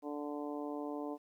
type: harmonic tone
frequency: 146.7 Hz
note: D3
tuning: 2 cents flat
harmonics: 2 / 3 / 4 / 5 / 6 / 7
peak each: -40 / -44 / -46 / -48 / -50 / -51 dBFS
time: 0.02-1.18 s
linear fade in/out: 50 ms
effects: 12-bit